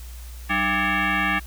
sine tone with frequency modulation, 303.1 Hz, D#4, 45 cents flat, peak -19 dBFS, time 0.49-1.4 s, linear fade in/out 20 ms, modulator 493 Hz, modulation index 4.8, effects added 60 Hz sine -35 dBFS peak until 1.46 s + white hiss -47 dBFS RMS until 1.46 s

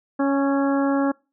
harmonic tone with a mistuned harmonic, 277.2 Hz, C#4, in tune, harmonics 1 / 2 / 3 / 4 / 5 / 6, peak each -19 / -25 / -29 / -31 / -33 / -35 dBFS, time 0.19-1.12 s, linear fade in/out 10 ms, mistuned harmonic 5, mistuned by -20 cents, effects noise-tail reverb RT60 0.3 s tail -25 dB re dry

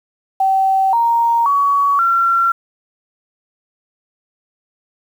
sine tone with pitch steps, 770 / 931.7 / 1127.3 / 1364.1 Hz, G5 / A#5 / C#6 / F6, -31 / -1 / +29 / -41 cents, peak -11 dBFS, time 0.4-2.52 s, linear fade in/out 5 ms, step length 530 ms, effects 7-bit

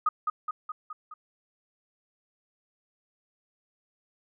sine tone with echo, 1244.5 Hz, D#6, in tune, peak -20 dBFS, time 0.06-0.09 s, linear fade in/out 5 ms, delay 210 ms, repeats 5, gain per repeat -4 dB, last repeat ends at 1.14 s, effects none

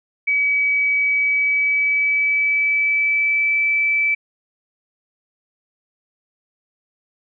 sine tone with pitch glide, 2278 to 2314 Hz, C#7 to D7, +47 to -26 cents, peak -15 dBFS, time 0.27-4.15 s, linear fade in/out 10 ms, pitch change +27 cents, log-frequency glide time 1.09-3.59 s, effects none

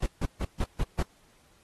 brown noise bursts, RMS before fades -26 dBFS, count 6, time 0.02-1.028 s, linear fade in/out 5 ms, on 43 ms, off 150 ms, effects pink hiss -63 dBFS RMS until 1.63 s + AAC 32 kbps

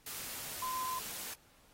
sine tone in noise, 1025 Hz, C6, 36 cents flat, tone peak -35 dBFS, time 0.62-0.99 s, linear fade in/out 5 ms, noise white, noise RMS -43 dBFS, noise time 0.06-1.34 s, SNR +5 dB, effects pink hiss -65 dBFS RMS until 1.73 s + AAC 48 kbps

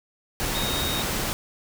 sine tone in noise, 3733 Hz, A#7, 2 cents sharp, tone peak -29 dBFS, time 0.55-1.02 s, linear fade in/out 0 ms, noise pink, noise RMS -27 dBFS, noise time 0.4-1.33 s, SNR -5 dB, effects none

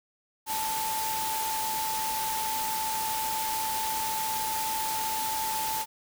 sine tone in noise, 880 Hz, A5, in tune, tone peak -30 dBFS, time 0.46-5.86 s, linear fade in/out 50 ms, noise white, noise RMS -33 dBFS, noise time 0.46-5.86 s, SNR 0 dB, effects none

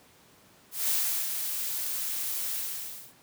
blue noise with ADSR envelope, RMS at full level -26 dBFS, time 0.71-3.14 s, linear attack 180 ms, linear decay 390 ms, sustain -6 dB, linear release 590 ms, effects pink hiss -58 dBFS RMS until 3.22 s + high-pass 100 Hz 12 dB/octave

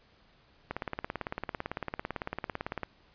click train, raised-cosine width 0.5 ms, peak -18 dBFS, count 39, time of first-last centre 0.71-2.833 s, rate 17.9 Hz, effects pink hiss -63 dBFS RMS until 3.14 s + resampled to 11025 Hz

